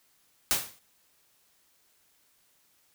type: noise with exponential decay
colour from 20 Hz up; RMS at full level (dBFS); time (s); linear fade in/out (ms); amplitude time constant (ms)
white; -22; 0.51-0.79; 0; 59
effects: white hiss -67 dBFS RMS until 2.94 s